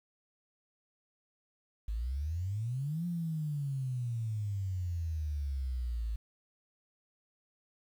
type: exponential two-way sweep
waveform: sine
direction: up then down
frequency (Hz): 51.1 to 176.4 to 53.9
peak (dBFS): -32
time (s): 1.88-6.16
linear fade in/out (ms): 5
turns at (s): 3.06
effects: 10-bit